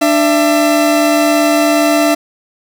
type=tone pair together; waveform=40% pulse; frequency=296.4 / 670 Hz; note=D4 / E5; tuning=+16 / +28 cents; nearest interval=octave + major second; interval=1412 cents; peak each=-11 dBFS; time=0.01-2.15 s; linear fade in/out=10 ms; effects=none